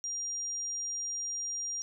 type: tone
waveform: sine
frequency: 5700 Hz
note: F8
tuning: 34 cents sharp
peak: -33 dBFS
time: 0.04-1.82 s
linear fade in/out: 0 ms
effects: 12-bit